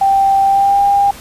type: tone with pitch glide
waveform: sine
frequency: 784 to 801.9 Hz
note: G5 to G5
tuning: 0 to +39 cents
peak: -8 dBFS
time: 0.01-1.11 s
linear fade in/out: 5 ms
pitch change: +39 cents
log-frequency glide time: 0.44-0.83 s
effects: pink hiss -34 dBFS RMS until 1.2 s + resampled to 32000 Hz